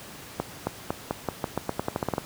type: accelerating click train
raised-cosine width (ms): 1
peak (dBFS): -11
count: 15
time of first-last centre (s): 0.4-2.181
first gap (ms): 270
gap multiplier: 0.87
effects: pink hiss -43 dBFS RMS until 2.25 s + high-pass 80 Hz 12 dB/octave